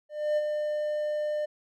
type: tone with ADSR envelope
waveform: triangle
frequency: 601 Hz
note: D5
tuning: 40 cents sharp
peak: -20 dBFS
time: 0.09-1.46 s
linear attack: 280 ms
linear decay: 36 ms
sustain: -5 dB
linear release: 14 ms
effects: none